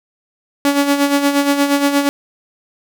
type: tone with tremolo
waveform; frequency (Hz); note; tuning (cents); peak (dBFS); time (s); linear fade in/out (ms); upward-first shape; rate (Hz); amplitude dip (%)
sawtooth; 283.2; C#4; +37; -6; 0.65-2.09; 0; sine; 8.5; 60
effects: none